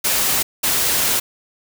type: noise bursts at uneven times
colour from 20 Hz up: white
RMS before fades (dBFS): -18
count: 2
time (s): 0.04-0.43 / 0.63-1.2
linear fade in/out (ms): 10
effects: none